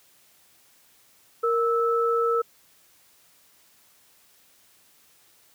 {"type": "tone pair together", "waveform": "sine", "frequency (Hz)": [465.4, 1311], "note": ["A#4", "E6"], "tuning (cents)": [-3, -10], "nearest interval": "octave + tritone", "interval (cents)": 1793, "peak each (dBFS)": [-22, -24], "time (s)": [1.43, 2.42], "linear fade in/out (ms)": 10, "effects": ["white hiss -59 dBFS RMS until 5.54 s", "high-pass 60 Hz 12 dB/octave"]}